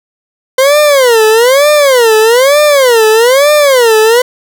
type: tone with vibrato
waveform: 40% pulse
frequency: 510 Hz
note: C5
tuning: 44 cents flat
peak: -3 dBFS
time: 0.58-4.22 s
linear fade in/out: 5 ms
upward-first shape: sine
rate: 1.1 Hz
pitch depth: 280 cents each way
effects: none